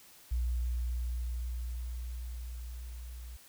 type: tone with level ramp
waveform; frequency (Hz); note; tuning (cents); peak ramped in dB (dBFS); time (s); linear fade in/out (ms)
sine; 60.2; B1; -44; -28 to -42; 0.31-3.37; 10
effects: white hiss -57 dBFS RMS until 3.48 s